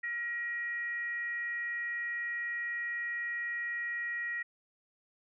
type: tone with frequency modulation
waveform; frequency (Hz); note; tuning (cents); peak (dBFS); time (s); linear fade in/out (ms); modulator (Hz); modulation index
sine; 1900; A#6; +33; -33; 0.03-4.43; 10; 504; 0.3
effects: none